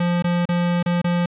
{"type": "tone with dropouts", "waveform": "square", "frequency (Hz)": 174.61, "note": "F3", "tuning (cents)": 0, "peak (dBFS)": -18, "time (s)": [0, 1.26], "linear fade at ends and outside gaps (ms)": 5, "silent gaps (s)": [[0.224, 0.242], [0.455, 0.489], [0.828, 0.86], [1.017, 1.043]], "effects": ["resampled to 8000 Hz", "9-bit"]}